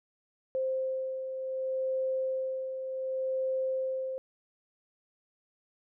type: beating tone pair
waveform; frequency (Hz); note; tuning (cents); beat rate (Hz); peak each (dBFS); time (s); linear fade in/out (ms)
sine; 523.3 / 523.97; C5 / C5; 0 / +2; 0.67; -39 / -30; 0.55-4.18; 0
effects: none